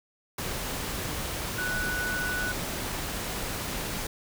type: tone in noise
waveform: sine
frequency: 1480 Hz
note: F#6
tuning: in tune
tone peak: -29 dBFS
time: 1.58-2.52 s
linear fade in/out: 5 ms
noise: pink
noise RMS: -33 dBFS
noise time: 0.38-4.07 s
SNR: +1 dB
effects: none